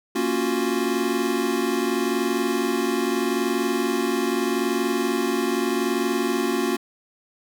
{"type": "chord", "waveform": "square", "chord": "Gb major seventh", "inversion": "first", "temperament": "equal", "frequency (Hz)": [233.1, 277.2, 349.2, 370], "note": ["Bb3", "Db4", "F4", "Gb4"], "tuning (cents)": [0, 0, 0, 0], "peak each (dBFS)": [-28, -28, -27, -27], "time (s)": [0.15, 6.77], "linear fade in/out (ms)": 10, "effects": []}